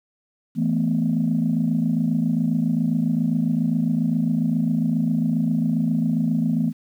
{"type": "chord", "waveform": "sine", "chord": "E suspended fourth", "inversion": "none", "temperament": "just", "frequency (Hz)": [164.81, 219.8, 247.2], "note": ["E3", "A3", "B3"], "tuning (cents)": [0, -2, 2], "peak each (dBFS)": -22, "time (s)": [0.55, 6.73], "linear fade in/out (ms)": 50, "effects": ["tanh soft clip ceiling -11 dBFS", "9-bit"]}